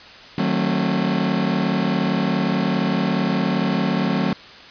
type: chord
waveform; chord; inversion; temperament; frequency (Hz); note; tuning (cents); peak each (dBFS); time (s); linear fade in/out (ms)
40% pulse; D# diminished seventh; none; just; 155.56 / 186.68 / 224 / 268.8; D#3 / F#3 / A3 / C4; 0 / +16 / +31 / +47; -26 / -21 / -23 / -24; 0.38-4.33; 2
effects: white hiss -41 dBFS RMS until 4.7 s + resampled to 11025 Hz